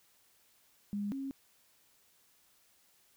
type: tone pair in turn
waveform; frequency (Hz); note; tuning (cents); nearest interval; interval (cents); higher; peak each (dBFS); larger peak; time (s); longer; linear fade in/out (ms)
sine; 204 / 271.5; G#3 / C#4; -31 / -36; perfect fourth; 495; second; -33 / -36; first; 0.93-1.12 / 1.12-1.31; neither; 0
effects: white hiss -68 dBFS RMS until 3.16 s